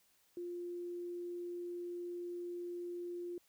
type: tone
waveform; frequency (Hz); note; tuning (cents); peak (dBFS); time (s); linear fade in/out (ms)
sine; 350.3; F4; +5; -40; 0.37-3.38; 2
effects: white hiss -72 dBFS RMS until 3.48 s